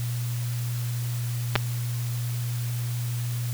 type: clicks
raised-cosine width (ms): 0.3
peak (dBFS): -4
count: 2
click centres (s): 1.555 / 1.56
effects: added 120 Hz sine -26 dBFS peak until 3.53 s + white hiss -40 dBFS RMS until 3.53 s